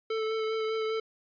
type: tone with vibrato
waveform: square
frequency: 440.6 Hz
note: A4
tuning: 2 cents sharp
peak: -29 dBFS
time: 0.1-1 s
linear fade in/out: 5 ms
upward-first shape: sine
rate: 5 Hz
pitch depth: 16 cents each way
effects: resampled to 11025 Hz